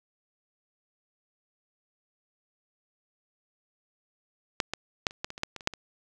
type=clicks; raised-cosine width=0.2 ms; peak=-7 / -13 / -7 / -28 / -14 / -21 / -24 / -10 / -21 / -27 / -6 / -23 dBFS; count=12; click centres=4.602 / 4.736 / 5.068 / 5.109 / 5.245 / 5.304 / 5.379 / 5.434 / 5.563 / 5.608 / 5.674 / 5.737 s; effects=none